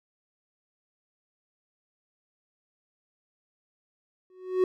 triangle tone with exponential growth, 370 Hz, F#4, in tune, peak -15 dBFS, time 4.3-4.64 s, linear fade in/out 2 ms, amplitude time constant 73 ms, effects none

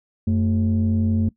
sine tone pair together, 92.5 / 222 Hz, F#2 / A3, 0 / +16 cents, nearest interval octave + minor third, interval 1516 cents, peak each -18 dBFS, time 0.27-1.29 s, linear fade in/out 5 ms, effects noise-tail reverb RT60 0.1 s tail -19 dB re dry + tanh soft clip ceiling -13 dBFS

